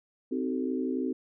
sine tone cluster, 259.7 / 311.3 / 377.8 / 441.3 Hz, C4 / D#4 / F#4 / A4, -13 / +1 / +36 / +5 cents, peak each -30 / -35 / -34 / -38 dBFS, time 0.31-1.13 s, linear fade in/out 10 ms, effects none

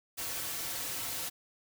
white noise with comb filter, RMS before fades -37 dBFS, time 0.17-1.3 s, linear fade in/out 20 ms, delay 4.9 ms, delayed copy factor -0.6, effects none

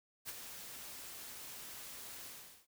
white noise with ADSR envelope, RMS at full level -42 dBFS, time 0.25-2.67 s, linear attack 39 ms, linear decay 31 ms, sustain -7 dB, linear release 420 ms, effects none

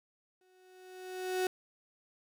35% pulse tone with exponential growth, 370 Hz, F#4, in tune, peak -26 dBFS, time 0.41-1.47 s, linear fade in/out 2 ms, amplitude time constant 230 ms, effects none

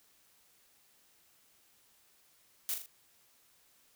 blue noise with echo, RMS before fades -34 dBFS, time 2.69-2.74 s, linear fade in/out 0 ms, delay 40 ms, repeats 3, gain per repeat -6 dB, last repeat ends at 2.86 s, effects white hiss -67 dBFS RMS until 3.95 s

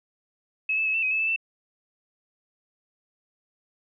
sine tone with pitch steps, 2579 / 2627 / 2577 / 2668 / 2527 / 2605 / 2632 / 2667 Hz, E7 / E7 / E7 / E7 / D#7 / E7 / E7 / E7, -39 / -7 / -40 / +20 / +26 / -21 / -3 / +20 cents, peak -22 dBFS, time 0.69-1.362 s, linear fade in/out 5 ms, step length 84 ms, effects none

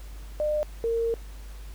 sine tone pair in turn, 603 / 460 Hz, D5 / A#4, +46 / -23 cents, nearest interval perfect fourth, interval 469 cents, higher first, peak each -23 dBFS, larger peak neither, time 0.4-0.63 / 0.84-1.14 s, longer second, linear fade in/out 0 ms, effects added 50 Hz sine -38 dBFS peak until 1.74 s + pink hiss -52 dBFS RMS until 1.74 s

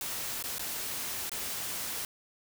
white noise with dropouts, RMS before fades -36 dBFS, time 0.01-2.05 s, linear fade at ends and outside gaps 1 ms, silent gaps 0.426-0.439 / 0.583-0.594 / 1.295-1.317 s, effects none

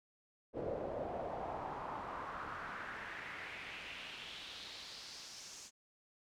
brown noise with band-pass filter sweep, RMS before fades -45 dBFS, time 0.53-5.71 s, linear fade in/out 50 ms, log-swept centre 480 to 6600 Hz, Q 2.9, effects none

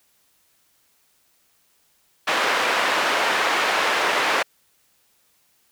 white band-pass noise, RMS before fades -21 dBFS, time 2.27-4.43 s, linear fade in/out 10 ms, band 460 to 2000 Hz, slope 12 dB/octave, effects white hiss -63 dBFS RMS until 5.71 s

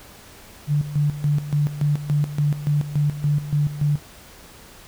sine tone with tremolo, 146.83 Hz, D3, in tune, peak -16 dBFS, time 0.67-4 s, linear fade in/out 50 ms, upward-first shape square, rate 3.5 Hz, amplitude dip 75%, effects pink hiss -45 dBFS RMS until 4.87 s

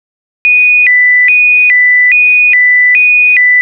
sine tone with vibrato, 2217 Hz, C#7, in tune, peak -3 dBFS, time 0.45-3.61 s, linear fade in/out 0 ms, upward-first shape square, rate 1.2 Hz, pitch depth 190 cents each way, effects none

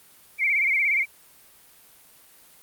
sine tone with vibrato, 2217 Hz, C#7, in tune, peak -19 dBFS, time 0.38-1.06 s, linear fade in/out 50 ms, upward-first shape sine, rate 17 Hz, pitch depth 99 cents each way, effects white hiss -53 dBFS RMS until 2.62 s + Opus 32 kbps

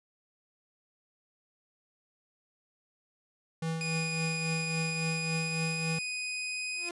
square tone with tremolo, 162.7 Hz, E3, 22 cents flat, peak -30 dBFS, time 3.62-5.99 s, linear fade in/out 5 ms, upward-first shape triangle, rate 3.6 Hz, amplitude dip 55%
sawtooth tone with pitch glide, 2468 to 2498 Hz, D#7 to D#7, -15 to +6 cents, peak -30 dBFS, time 3.81-6.89 s, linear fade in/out 0 ms, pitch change +21 cents, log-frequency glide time 4.86-6.64 s
sawtooth tone with exponential growth, 345.9 Hz, F4, 17 cents flat, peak -31 dBFS, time 6.7-6.91 s, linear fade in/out 2 ms, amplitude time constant 44 ms
effects resampled to 24000 Hz

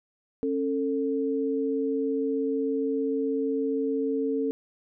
sine tone pair together, 272.6 / 446.1 Hz, C#4 / A4, -29 / +24 cents, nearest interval major sixth, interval 853 cents, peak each -27 dBFS, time 0.43-4.51 s, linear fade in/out 0 ms, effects none

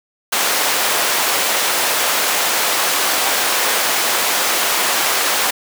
pink high-pass noise, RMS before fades -17 dBFS, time 0.32-5.51 s, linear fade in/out 10 ms, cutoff 630 Hz, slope 12 dB/octave, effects none

